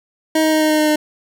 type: tone with pitch steps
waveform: 25% pulse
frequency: 315.7 / 313.7 / 311.7 / 309.7 / 307.8 / 305.8 / 303.9 Hz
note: D#4 / D#4 / D#4 / D#4 / D#4 / D#4 / D#4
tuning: +25 / +14 / +3 / -8 / -19 / -30 / -41 cents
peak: -9 dBFS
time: 0.35-0.959 s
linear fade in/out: 5 ms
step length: 87 ms
effects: none